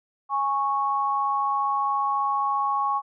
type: tone pair together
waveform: sine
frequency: 827.1 / 1104 Hz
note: G#5 / C#6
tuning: -7 / -7 cents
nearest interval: perfect fourth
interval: 500 cents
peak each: -26 / -23 dBFS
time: 0.29-3.02 s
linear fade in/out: 50 ms
effects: none